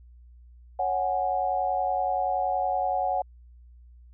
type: chord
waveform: sine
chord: C# suspended fourth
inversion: none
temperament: equal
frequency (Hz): 554.4 / 740 / 830.6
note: C#5 / F#5 / G#5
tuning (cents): 0 / 0 / 0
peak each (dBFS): -31 / -25 / -31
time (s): 0.79-3.22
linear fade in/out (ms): 5
effects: added 60 Hz sine -48 dBFS peak until 4.13 s